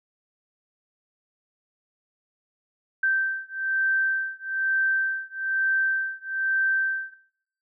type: beating tone pair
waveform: sine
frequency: 1559 / 1560.1 Hz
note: G6 / G6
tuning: -10 / -9 cents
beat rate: 1.1 Hz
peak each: -25 dBFS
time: 3.03-7.14 s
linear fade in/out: 5 ms
effects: noise-tail reverb RT60 0.7 s tail -20 dB re dry